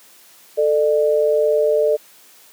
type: tone pair together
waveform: sine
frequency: 441.8 / 600 Hz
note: A4 / D5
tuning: +7 / +37 cents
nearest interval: perfect fourth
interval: 530 cents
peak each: -16 dBFS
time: 0.57-1.97 s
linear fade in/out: 20 ms
effects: white hiss -48 dBFS RMS until 2.52 s + high-pass 200 Hz 12 dB/octave